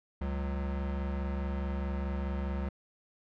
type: tone pair together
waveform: square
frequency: 69.92 / 185 Hz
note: C#2 / F#3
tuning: +16 / 0 cents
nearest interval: octave + perfect fourth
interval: 1684 cents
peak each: -33 / -39 dBFS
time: 0.21-2.69 s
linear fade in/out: 5 ms
effects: low-pass 2000 Hz 12 dB/octave